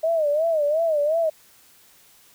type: tone with vibrato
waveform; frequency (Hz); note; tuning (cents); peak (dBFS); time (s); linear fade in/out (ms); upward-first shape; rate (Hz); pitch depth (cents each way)
sine; 622.3; D#5; 0; -18; 0.03-1.3; 10; sine; 2.8; 130
effects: white hiss -54 dBFS RMS until 2.34 s